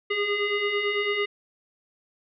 sine tone with frequency modulation, 1230 Hz, D#6, 20 cents flat, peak -23 dBFS, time 0.1-1.26 s, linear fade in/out 10 ms, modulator 817 Hz, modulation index 2, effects none

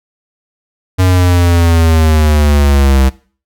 square linear sweep, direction down, 93.2 to 65.41 Hz, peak -7 dBFS, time 0.98-3.1 s, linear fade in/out 20 ms, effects noise-tail reverb RT60 0.4 s tail -20 dB re dry

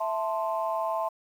sine chord, A minor, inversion second, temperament equal, 659.3 / 880 / 1046.5 Hz, E5 / A5 / C6, 0 / 0 / 0 cents, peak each -29 / -31 / -31 dBFS, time 0-1.09 s, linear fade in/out 10 ms, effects tanh soft clip ceiling -17 dBFS + 9-bit

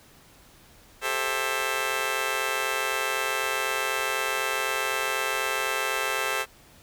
10% pulse chord, A minor seventh, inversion third, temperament just, 396 / 440 / 528 / 660 Hz, G4 / A4 / C5 / E5, +18 / 0 / +16 / +2 cents, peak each -25 / -23 / -23 / -26 dBFS, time 1.01-6.46 s, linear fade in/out 50 ms, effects pink hiss -54 dBFS RMS until 6.82 s

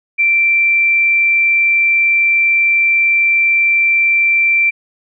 sine tone, 2349 Hz, D7, in tune, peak -9 dBFS, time 0.18-4.71 s, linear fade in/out 20 ms, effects none

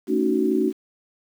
sine chord, D# half-diminished seventh, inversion second, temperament just, 224 / 280 / 311.1 / 373.4 Hz, A3 / C#4 / D#4 / F#4, +31 / +18 / 0 / +16 cents, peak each -25 / -24 / -24 / -22 dBFS, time 0.07-0.73 s, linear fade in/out 50 ms, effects 8-bit

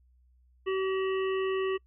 harmonic tone with a mistuned harmonic, 381.4 Hz, G4, 47 cents flat, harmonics 1 / 3 / 5 / 7 / 8, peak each -27 / -37 / -41 / -44 / -45 dBFS, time 0.66-1.78 s, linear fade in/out 20 ms, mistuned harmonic 8, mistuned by -64 cents, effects noise-tail reverb RT60 0.1 s tail -26 dB re dry + added 62 Hz sine -60 dBFS peak until 1.86 s

